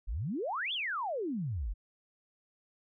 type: exponential two-way sweep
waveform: sine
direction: up then down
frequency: 41.2 to 3552 to 41.2 Hz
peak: -32 dBFS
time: 0.07-1.74 s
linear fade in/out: 20 ms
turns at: 0.73 s
effects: none